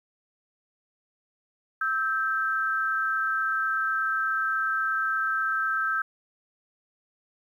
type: tone pair together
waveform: sine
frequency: 1304.5 / 1568 Hz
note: E6 / G6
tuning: -18 / 0 cents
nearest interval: minor third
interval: 318 cents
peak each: -27 / -26 dBFS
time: 1.81-6.02 s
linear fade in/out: 5 ms
effects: 10-bit